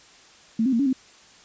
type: tone with pitch steps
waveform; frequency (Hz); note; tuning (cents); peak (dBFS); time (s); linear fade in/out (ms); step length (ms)
sine; 224.4 / 264.7 / 230.6 / 280.1 / 260.8; A3 / C4 / A#3 / C#4 / C4; +34 / +20 / -19 / +18 / -5; -18; 0.59-0.93; 5; 68
effects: white hiss -51 dBFS RMS until 1.44 s + resampled to 16000 Hz